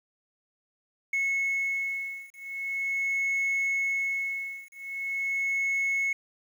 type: beating tone pair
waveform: sine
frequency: 2191 / 2191.42 Hz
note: C#7 / C#7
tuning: -21 / -20 cents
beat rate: 0.42 Hz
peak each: -28 dBFS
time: 1.13-6.13 s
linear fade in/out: 5 ms
effects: tanh soft clip ceiling -23 dBFS + 9-bit